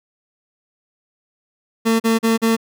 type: tone bursts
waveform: 30% pulse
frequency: 226.1 Hz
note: A3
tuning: 47 cents sharp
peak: -11 dBFS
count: 4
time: 1.85-2.567 s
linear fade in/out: 20 ms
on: 150 ms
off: 39 ms
effects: none